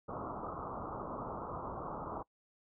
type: low-pass noise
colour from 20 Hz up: white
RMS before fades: -42 dBFS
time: 0.08-2.23 s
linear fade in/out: 10 ms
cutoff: 1300 Hz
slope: 96 dB/octave
effects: noise-tail reverb RT60 0.1 s tail -23 dB re dry